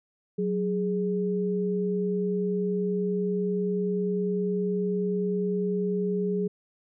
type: tone pair together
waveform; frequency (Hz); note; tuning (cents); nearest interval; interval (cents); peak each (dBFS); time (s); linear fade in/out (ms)
sine; 185 / 415.3; F#3 / G#4; 0 / 0; octave + major second; 1400; -27; 0.38-6.48; 10
effects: none